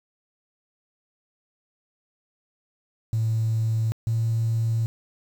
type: tone pair in turn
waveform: triangle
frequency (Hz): 111.7 / 113.46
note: A2 / A#2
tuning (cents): +27 / -46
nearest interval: unison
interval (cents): 27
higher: second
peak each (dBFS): -17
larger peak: neither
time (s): 3.13-3.92 / 4.07-4.86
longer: neither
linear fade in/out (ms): 0
effects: tanh soft clip ceiling -18 dBFS + 8-bit